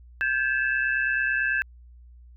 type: tone cluster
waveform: sine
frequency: 1579 / 1708 / 2631 Hz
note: G6 / G#6 / E7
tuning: +12 / +48 / -4 cents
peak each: -24 / -27 / -31 dBFS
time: 0.21-1.62 s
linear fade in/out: 0 ms
effects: added 60 Hz sine -46 dBFS peak until 2.36 s